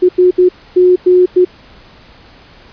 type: tone bursts at uneven times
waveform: sine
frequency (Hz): 362.8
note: F#4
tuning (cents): -34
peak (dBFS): -4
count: 6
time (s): 0.02-0.09 / 0.18-0.31 / 0.38-0.49 / 0.76-0.96 / 1.06-1.26 / 1.36-1.45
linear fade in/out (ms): 10
effects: pink hiss -41 dBFS RMS until 2.72 s + resampled to 11025 Hz